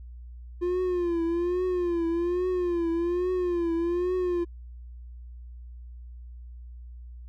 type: tone with vibrato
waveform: triangle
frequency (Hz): 349.6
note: F4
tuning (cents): +2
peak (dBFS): -22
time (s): 0.61-4.45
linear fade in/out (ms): 20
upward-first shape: triangle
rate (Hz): 1.2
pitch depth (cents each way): 98
effects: added 60 Hz sine -40 dBFS peak until 7.28 s